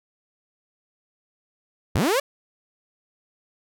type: linear sweep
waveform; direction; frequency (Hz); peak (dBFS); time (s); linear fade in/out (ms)
sawtooth; up; 58.6 to 589; -15; 1.95-2.2; 5
effects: none